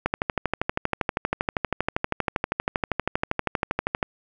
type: click train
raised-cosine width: 0.5 ms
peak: -7 dBFS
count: 51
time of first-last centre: 0.06-4.028 s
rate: 12.6 Hz
effects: none